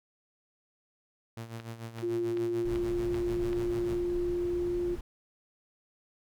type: tone with tremolo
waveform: sawtooth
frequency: 114.8 Hz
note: A#2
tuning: 26 cents flat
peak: -33 dBFS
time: 1.37-3.98 s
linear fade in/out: 0 ms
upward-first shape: sine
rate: 6.8 Hz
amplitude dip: 70%
type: click train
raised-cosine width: 0.3 ms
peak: -26 dBFS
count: 6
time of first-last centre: 1.6-3.531 s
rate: 2.59 Hz
type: tone with pitch glide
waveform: sine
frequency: 349.2 to 351.4 Hz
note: F4 to F4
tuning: 0 to +11 cents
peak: -28 dBFS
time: 2.02-4.96 s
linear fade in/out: 20 ms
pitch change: +11 cents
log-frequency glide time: 2.33-3.4 s
type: noise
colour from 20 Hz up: brown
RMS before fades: -40 dBFS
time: 2.65-5.01 s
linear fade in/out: 5 ms
effects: none